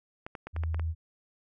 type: clicks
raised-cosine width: 0.5 ms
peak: -24 dBFS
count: 7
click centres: 0.265 / 0.352 / 0.47 / 0.564 / 0.636 / 0.745 / 0.796 s
type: tone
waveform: sine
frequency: 81 Hz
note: E2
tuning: 30 cents flat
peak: -28 dBFS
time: 0.53-0.95 s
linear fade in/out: 50 ms
effects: none